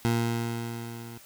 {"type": "tone with level ramp", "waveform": "20% pulse", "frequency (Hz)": 116.7, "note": "A#2", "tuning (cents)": 2, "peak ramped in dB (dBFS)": [-17, -36], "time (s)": [0.05, 1.18], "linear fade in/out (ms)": 0, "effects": ["white hiss -52 dBFS RMS until 1.25 s"]}